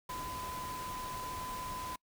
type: tone in noise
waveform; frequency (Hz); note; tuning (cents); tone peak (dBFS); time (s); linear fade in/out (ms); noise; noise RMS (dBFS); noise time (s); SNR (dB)
sine; 1009; B5; +37; -40; 0.09-1.96; 5; pink; -45; 0.09-1.96; +2
effects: noise-tail reverb RT60 0.1 s tail -26 dB re dry